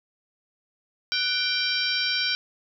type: harmonic tone with a mistuned harmonic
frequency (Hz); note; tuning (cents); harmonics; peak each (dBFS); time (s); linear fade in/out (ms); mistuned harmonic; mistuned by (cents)
784; G5; 0; 2 / 3 / 4 / 5 / 6 / 7; -30 / -30 / -30 / -30 / -30 / -30; 1.12-2.35; 0; 2; -92
effects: none

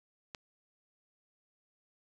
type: click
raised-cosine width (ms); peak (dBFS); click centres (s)
0.2; -24; 0.348
effects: none

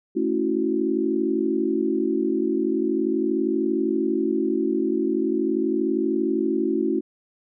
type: chord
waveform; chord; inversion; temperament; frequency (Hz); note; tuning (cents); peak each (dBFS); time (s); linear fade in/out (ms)
sine; F# minor seventh; first; equal; 220 / 277.2 / 329.6 / 370; A3 / C#4 / E4 / F#4; 0 / 0 / 0 / 0; -28 / -26 / -24 / -25; 0.15-7.01; 20
effects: none

